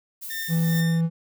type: noise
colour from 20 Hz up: violet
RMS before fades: -35 dBFS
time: 0.21-0.82 s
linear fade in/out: 20 ms
type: tone with tremolo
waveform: sawtooth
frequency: 1805 Hz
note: A6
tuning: 44 cents sharp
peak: -25 dBFS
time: 0.3-1.01 s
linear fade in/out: 5 ms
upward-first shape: triangle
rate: 2.5 Hz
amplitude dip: 85%
type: tone with vibrato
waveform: triangle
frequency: 165.3 Hz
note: E3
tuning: 5 cents sharp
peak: -17 dBFS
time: 0.48-1.1 s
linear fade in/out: 50 ms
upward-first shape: triangle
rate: 20 Hz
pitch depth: 10 cents each way
effects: none